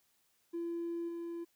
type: tone with level steps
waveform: triangle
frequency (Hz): 339.1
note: E4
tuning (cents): +49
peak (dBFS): -32 / -36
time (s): 0.53-1.45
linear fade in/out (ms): 20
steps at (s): 1.08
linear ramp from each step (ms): 10
effects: tanh soft clip ceiling -32 dBFS + white hiss -74 dBFS RMS until 1.55 s